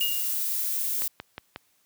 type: noise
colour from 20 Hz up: violet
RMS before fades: -28 dBFS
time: 0-1.08 s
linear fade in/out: 5 ms
type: tone with exponential decay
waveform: sine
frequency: 2845 Hz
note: F7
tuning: 31 cents sharp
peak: -22 dBFS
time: 0.01-0.42 s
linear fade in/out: 1 ms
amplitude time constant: 87 ms
type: click train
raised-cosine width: 0.3 ms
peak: -19 dBFS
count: 4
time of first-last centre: 1.02-1.561 s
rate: 5.55 Hz
effects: white hiss -67 dBFS RMS until 1.85 s + high-pass 60 Hz 12 dB/octave